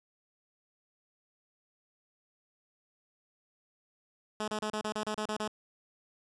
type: tone bursts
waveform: 10% pulse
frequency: 213.5 Hz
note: G#3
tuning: 48 cents sharp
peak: -24 dBFS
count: 10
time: 4.4-5.478 s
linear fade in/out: 2 ms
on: 79 ms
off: 32 ms
effects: resampled to 22050 Hz